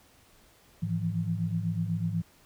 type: tone cluster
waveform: sine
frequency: 106.7 / 163.2 / 171.3 Hz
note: G#2 / E3 / F3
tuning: +47 / -17 / -33 cents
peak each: -32 / -32 / -31 dBFS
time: 0.82-2.22 s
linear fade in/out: 10 ms
effects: pink hiss -60 dBFS RMS until 2.45 s